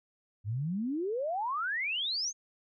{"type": "exponential sweep", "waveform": "sine", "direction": "up", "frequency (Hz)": [96.4, 6600], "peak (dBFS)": -30, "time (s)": [0.44, 2.33], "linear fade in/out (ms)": 50, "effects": []}